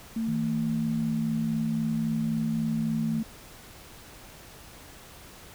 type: tone with pitch glide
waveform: sine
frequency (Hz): 225.5 to 223.7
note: A3 to A3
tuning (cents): +43 to +29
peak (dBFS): -26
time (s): 0.16-3.23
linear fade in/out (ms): 5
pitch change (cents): -14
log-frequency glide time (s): 0.75-1.5
type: tone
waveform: sine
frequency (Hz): 160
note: D#3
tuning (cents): +49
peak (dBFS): -30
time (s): 0.27-3.21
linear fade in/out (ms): 20
effects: pink hiss -48 dBFS RMS until 5.54 s